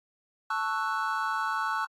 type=chord; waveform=triangle; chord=F# minor seventh; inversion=first; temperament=equal; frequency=880 / 1108.7 / 1318.5 / 1480 Hz; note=A5 / C#6 / E6 / F#6; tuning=0 / 0 / 0 / 0 cents; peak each=-31 dBFS; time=0.5-1.85 s; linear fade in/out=5 ms; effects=AAC 48 kbps